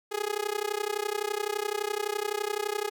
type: tone with amplitude modulation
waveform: sawtooth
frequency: 416.7 Hz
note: G#4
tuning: 6 cents sharp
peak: -21 dBFS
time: 0.11-2.9 s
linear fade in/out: 20 ms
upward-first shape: sine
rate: 31.8 Hz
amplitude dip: 95%
effects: none